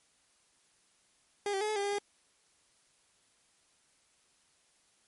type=tone with pitch steps; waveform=30% pulse; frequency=407.3 / 388 / 424.7 / 429.4 / 400.9 / 404.5 / 407.3 Hz; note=G#4 / G4 / G#4 / A4 / G4 / G#4 / G#4; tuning=-34 / -18 / +39 / -42 / +39 / -46 / -34 cents; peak=-28 dBFS; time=1.46-1.985 s; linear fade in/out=2 ms; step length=75 ms; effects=white hiss -69 dBFS RMS until 5.07 s + MP3 48 kbps